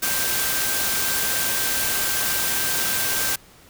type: tone in noise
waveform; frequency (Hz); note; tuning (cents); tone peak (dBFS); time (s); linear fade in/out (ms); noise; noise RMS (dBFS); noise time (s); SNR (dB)
sine; 1568; G6; 0; -31; 0.02-3.36; 10; white; -23; 0.02-3.36; -11
effects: pink hiss -50 dBFS RMS until 3.69 s